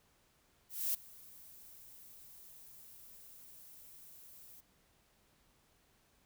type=noise with ADSR envelope; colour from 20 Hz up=violet; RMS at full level=-33 dBFS; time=0.69-4.61 s; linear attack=250 ms; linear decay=12 ms; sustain=-23 dB; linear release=13 ms; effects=pink hiss -71 dBFS RMS until 6.25 s